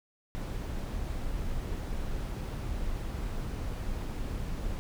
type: noise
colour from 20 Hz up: brown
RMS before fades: -34 dBFS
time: 0.35-4.79 s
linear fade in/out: 0 ms
effects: none